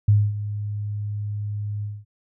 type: tone with ADSR envelope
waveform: sine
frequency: 103.83 Hz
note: G#2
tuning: in tune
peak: -11 dBFS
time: 0.08-2.05 s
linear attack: 6 ms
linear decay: 240 ms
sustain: -14 dB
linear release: 220 ms
effects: none